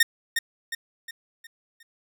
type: tone with echo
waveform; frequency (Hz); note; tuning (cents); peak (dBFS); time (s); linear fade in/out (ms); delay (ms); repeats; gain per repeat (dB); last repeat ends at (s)
sawtooth; 1834; A#6; -29; -11; 0-0.03; 5; 360; 5; -7; 1.83
effects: none